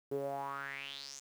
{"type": "tone with band-pass filter sweep", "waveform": "sawtooth", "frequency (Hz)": 138.59, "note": "C#3", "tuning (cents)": 0, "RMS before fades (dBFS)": -41, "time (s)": [0.11, 1.2], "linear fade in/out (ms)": 10, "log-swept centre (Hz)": [380, 7000], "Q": 6.1, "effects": ["10-bit"]}